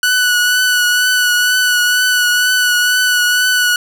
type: tone with vibrato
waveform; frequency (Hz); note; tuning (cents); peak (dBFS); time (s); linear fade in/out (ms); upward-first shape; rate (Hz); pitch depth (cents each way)
sawtooth; 1480; F#6; 0; -7; 0.03-3.76; 2; triangle; 2.1; 27
effects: none